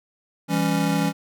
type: chord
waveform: square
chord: C# diminished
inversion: first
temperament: just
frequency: 166.31 / 199.57 / 277.2 Hz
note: E3 / G3 / C#4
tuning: +16 / +31 / 0 cents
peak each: -24 / -26 / -25 dBFS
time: 0.48-1.13 s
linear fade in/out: 50 ms
effects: none